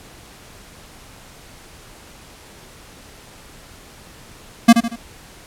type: tone with echo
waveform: square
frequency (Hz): 232.5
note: A#3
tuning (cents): -4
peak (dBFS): -4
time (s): 4.68-4.73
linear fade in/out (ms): 10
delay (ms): 77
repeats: 3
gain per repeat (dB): -8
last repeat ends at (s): 4.961
effects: pink hiss -43 dBFS RMS until 5.46 s + low-pass 12000 Hz 12 dB/octave